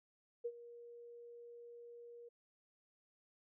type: tone with ADSR envelope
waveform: sine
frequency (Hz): 474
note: A#4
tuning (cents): +29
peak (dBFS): -36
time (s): 0.44-2.29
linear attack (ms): 16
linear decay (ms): 56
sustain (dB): -16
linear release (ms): 10
effects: none